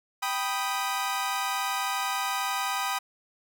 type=chord; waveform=sawtooth; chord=G augmented; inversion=none; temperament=equal; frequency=784 / 987.8 / 1244.5 Hz; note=G5 / B5 / D#6; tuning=0 / 0 / 0 cents; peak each=-28 dBFS; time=0.22-2.99 s; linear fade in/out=10 ms; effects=none